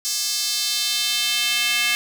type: tone with high-pass filter sweep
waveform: square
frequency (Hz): 239.3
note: A#3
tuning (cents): +46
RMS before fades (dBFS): -22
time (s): 0.05-1.95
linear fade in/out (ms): 0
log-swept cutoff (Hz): 5500 to 2400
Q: 2
effects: none